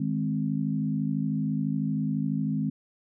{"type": "chord", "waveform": "sine", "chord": "Ab major", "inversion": "second", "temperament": "equal", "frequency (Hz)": [155.56, 207.7, 261.6], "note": ["Eb3", "Ab3", "C4"], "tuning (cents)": [0, 0, 0], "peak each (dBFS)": [-29, -29, -30], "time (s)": [0, 2.7], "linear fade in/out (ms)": 5, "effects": []}